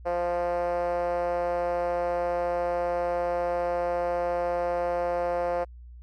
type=tone with band-pass filter; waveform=5% pulse; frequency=174.61 Hz; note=F3; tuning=in tune; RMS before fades=-27 dBFS; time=0.05-5.65 s; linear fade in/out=20 ms; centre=580 Hz; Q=5.4; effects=added 60 Hz sine -42 dBFS peak until 6.02 s + MP3 64 kbps